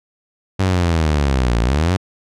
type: linear two-way sweep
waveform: sawtooth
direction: down then up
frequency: 97 to 55.7 to 97 Hz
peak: -10 dBFS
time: 0.59-1.97 s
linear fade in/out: 10 ms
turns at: 1.61 s
effects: low-pass 7000 Hz 12 dB/octave